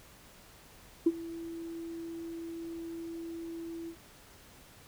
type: tone with ADSR envelope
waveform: sine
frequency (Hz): 332.6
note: E4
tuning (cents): +16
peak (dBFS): -18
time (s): 1.06-3.96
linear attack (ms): 8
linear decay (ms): 41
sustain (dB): -20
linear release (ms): 76
effects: tanh soft clip ceiling -14 dBFS + pink hiss -56 dBFS RMS until 4.87 s